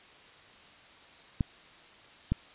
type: clicks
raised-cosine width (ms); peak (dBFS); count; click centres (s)
5; -14; 2; 1.408 / 2.32
effects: white hiss -54 dBFS RMS until 2.54 s + resampled to 8000 Hz